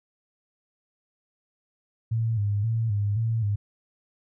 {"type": "tone with vibrato", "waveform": "sine", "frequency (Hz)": 107.8, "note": "A2", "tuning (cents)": -35, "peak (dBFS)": -22, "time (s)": [2.11, 3.56], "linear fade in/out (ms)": 10, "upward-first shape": "square", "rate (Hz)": 1.9, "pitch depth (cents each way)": 89, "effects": []}